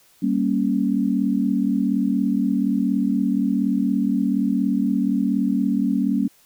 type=chord; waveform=sine; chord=G diminished; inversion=none; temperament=equal; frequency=196 / 233.1 / 277.2 Hz; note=G3 / Bb3 / Db4; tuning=0 / 0 / 0 cents; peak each=-22 dBFS; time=0.22-6.28 s; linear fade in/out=10 ms; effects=white hiss -56 dBFS RMS until 6.45 s